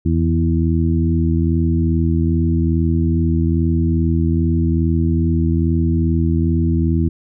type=harmonic tone with a mistuned harmonic; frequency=82.41 Hz; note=E2; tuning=in tune; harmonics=1 / 2 / 3 / 4; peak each=-16 / -19 / -21 / -22 dBFS; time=0.05-7.09 s; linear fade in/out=10 ms; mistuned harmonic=1; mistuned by=+30 cents; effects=none